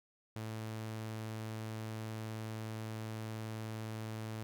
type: tone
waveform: sawtooth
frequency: 110.1 Hz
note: A2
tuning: 2 cents sharp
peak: -36 dBFS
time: 0.36-4.43 s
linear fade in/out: 0 ms
effects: none